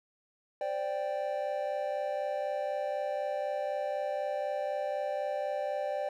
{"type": "chord", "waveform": "triangle", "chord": "C suspended second", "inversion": "none", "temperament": "equal", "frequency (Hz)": [523.3, 587.3, 784], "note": ["C5", "D5", "G5"], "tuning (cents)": [0, 0, 0], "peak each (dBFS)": [-36, -31, -35], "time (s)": [0.61, 6.09], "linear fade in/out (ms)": 2, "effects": []}